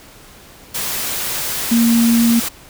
sine tone in noise, 232.4 Hz, A#3, 5 cents flat, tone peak -10 dBFS, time 1.71-2.4 s, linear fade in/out 10 ms, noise white, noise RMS -22 dBFS, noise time 0.74-2.49 s, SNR +9 dB, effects pink hiss -42 dBFS RMS until 2.69 s

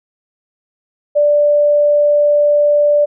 sine tone, 587.3 Hz, D5, in tune, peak -8 dBFS, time 1.15-3.06 s, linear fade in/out 20 ms, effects none

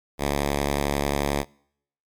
5% pulse tone, 71.2 Hz, C#2, 47 cents sharp, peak -11 dBFS, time 0.18-1.45 s, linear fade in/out 50 ms, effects noise-tail reverb RT60 0.7 s tail -26 dB re dry + MP3 96 kbps

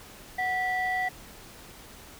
sine tone pair together, 741 / 1961.7 Hz, F#5 / B6, +2 / -12 cents, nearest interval octave + perfect fourth, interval 1686 cents, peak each -27 dBFS, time 0.38-1.09 s, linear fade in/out 10 ms, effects tanh soft clip ceiling -21 dBFS + pink hiss -48 dBFS RMS until 2.19 s

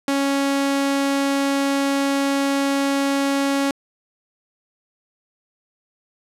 sawtooth tone, 277.2 Hz, C#4, in tune, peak -14 dBFS, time 0.08-3.71 s, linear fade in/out 2 ms, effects low-pass 11000 Hz 12 dB/octave

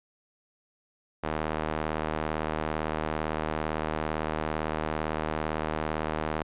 sawtooth tone with band-pass filter, 77.78 Hz, D#2, in tune, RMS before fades -31 dBFS, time 1.23-6.43 s, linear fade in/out 10 ms, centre 870 Hz, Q 0.65, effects resampled to 8000 Hz

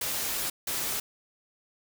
white noise bursts at uneven times, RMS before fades -31 dBFS, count 2, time 0.01-0.5 / 0.67-1 s, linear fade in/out 5 ms, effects none

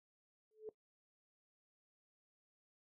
sine tone with exponential growth, 433.4 Hz, A4, 26 cents flat, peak -40 dBFS, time 0.51-0.69 s, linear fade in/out 1 ms, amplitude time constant 39 ms, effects noise-tail reverb RT60 0.1 s tail -18 dB re dry

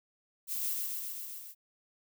violet noise with echo, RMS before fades -35 dBFS, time 0.47-0.77 s, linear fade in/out 50 ms, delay 130 ms, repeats 6, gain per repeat -2 dB, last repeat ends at 1.55 s, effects none

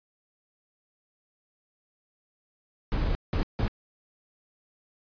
brown noise bursts at uneven times, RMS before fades -26 dBFS, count 3, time 2.92-3.15 / 3.33-3.43 / 3.59-3.68 s, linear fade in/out 0 ms, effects resampled to 11025 Hz

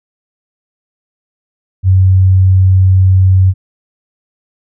sine tone, 94 Hz, F#2, 28 cents sharp, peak -4 dBFS, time 1.83-3.54 s, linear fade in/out 50 ms, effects none

